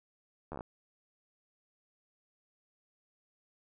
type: slowing click train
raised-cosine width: 1 ms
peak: -27 dBFS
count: 7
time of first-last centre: 0.52-0.608 s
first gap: 12 ms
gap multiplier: 1.08
effects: none